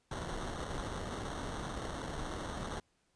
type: noise with sample-and-hold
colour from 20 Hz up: pink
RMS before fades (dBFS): -40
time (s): 0.11-2.8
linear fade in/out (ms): 5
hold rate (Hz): 2450
effects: pink hiss -75 dBFS RMS until 3.15 s + resampled to 22050 Hz